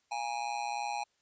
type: tone with amplitude modulation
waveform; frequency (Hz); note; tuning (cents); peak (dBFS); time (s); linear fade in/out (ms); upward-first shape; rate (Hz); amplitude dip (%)
square; 824; G#5; -14; -30; 0.11-1.04; 10; sine; 123; 85
effects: white hiss -74 dBFS RMS until 1.21 s + resampled to 16000 Hz